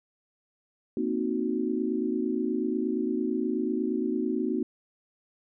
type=chord; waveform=sine; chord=C half-diminished seventh; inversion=third; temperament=equal; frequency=233.1 / 261.6 / 311.1 / 370 Hz; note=Bb3 / C4 / Eb4 / Gb4; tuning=0 / 0 / 0 / 0 cents; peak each=-31 dBFS; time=0.97-4.63 s; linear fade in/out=2 ms; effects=none